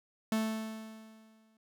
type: tone with exponential decay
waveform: 45% pulse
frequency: 220 Hz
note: A3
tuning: in tune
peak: -27 dBFS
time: 0.32-1.57 s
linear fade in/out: 2 ms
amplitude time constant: 270 ms
effects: none